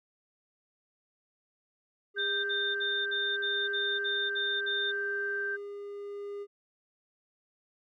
triangle tone with tremolo, 405.9 Hz, G#4, 40 cents flat, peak -34 dBFS, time 2.14-6.47 s, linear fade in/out 50 ms, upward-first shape sine, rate 0.75 Hz, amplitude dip 25%
sine tone, 1568 Hz, G6, in tune, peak -31 dBFS, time 2.16-5.57 s, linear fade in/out 20 ms
sine tone bursts, 3614 Hz, A7, 46 cents sharp, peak -31 dBFS, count 9, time 2.18-4.92 s, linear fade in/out 20 ms, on 260 ms, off 50 ms
effects none

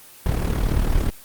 brown noise with amplitude modulation, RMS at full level -17 dBFS, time 0.26-1.1 s, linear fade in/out 0 ms, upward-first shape sine, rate 37.7 Hz, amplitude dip 65%, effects white hiss -45 dBFS RMS until 1.24 s + Opus 24 kbps

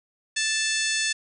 harmonic tone with a mistuned harmonic, 880 Hz, A5, in tune, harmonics 2 / 3 / 4 / 5 / 6 / 7 / 8 / 9 / 10, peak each -28 / -30 / -31 / -32 / -33 / -33 / -34 / -35 / -35 dBFS, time 0.36-1.13 s, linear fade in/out 10 ms, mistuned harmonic 8, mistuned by -74 cents, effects none

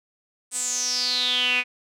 sawtooth tone with band-pass filter sweep, 249 Hz, B3, 14 cents sharp, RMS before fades -24 dBFS, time 0.51-1.64 s, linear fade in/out 50 ms, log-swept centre 8500 to 2400 Hz, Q 8.9, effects none

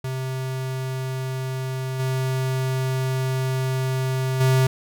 square tone with level steps, 130.81 Hz, C3, in tune, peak -26 / -22 / -16 dBFS, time 0.04-4.67 s, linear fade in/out 5 ms, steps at 1.99 / 4.4 s, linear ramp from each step 10 ms, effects none

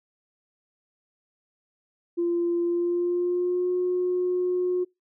sine tone with pitch glide, 344.4 to 361.3 Hz, F4 to F#4, -24 to -41 cents, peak -21 dBFS, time 2.17-4.85 s, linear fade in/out 20 ms, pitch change +83 cents, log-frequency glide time 2.63-3.71 s, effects noise-tail reverb RT60 0.2 s tail -25 dB re dry + tanh soft clip ceiling -17 dBFS

